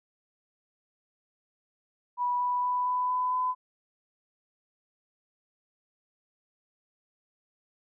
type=tone with pitch steps; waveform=sine; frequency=980 / 985.7 / 991.4 / 997.1 / 1002.9 / 1008.7 Hz; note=B5 / B5 / B5 / B5 / B5 / B5; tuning=-14 / -4 / +6 / +16 / +26 / +36 cents; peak=-25 dBFS; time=2.17-3.55 s; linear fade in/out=50 ms; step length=230 ms; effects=none